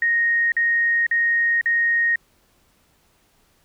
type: tone bursts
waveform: sine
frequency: 1864.7 Hz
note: A#6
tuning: in tune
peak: -16 dBFS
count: 4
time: 0.02-2.158 s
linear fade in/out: 2 ms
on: 500 ms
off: 46 ms
effects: pink hiss -61 dBFS RMS until 3.64 s